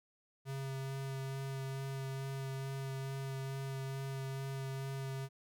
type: tone with vibrato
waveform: square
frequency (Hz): 135.1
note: C#3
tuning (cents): -44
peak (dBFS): -39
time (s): 0.45-5.29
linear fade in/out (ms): 50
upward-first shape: sine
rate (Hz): 2.3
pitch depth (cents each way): 11
effects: none